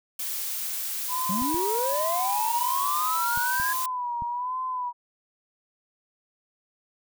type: noise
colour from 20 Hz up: blue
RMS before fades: -31 dBFS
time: 0.19-3.86 s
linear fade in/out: 5 ms
type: tone with vibrato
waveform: sine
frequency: 987.8 Hz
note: B5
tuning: in tune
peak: -27 dBFS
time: 1.08-4.93 s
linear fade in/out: 50 ms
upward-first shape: sine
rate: 1.2 Hz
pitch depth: 70 cents each way
type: linear sweep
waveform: triangle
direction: up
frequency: 174.61 to 1661.2 Hz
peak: -25 dBFS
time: 1.29-3.73 s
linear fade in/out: 5 ms
type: clicks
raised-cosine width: 5 ms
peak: -27 dBFS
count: 5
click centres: 1.42 / 1.544 / 3.375 / 3.599 / 4.222 s
effects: none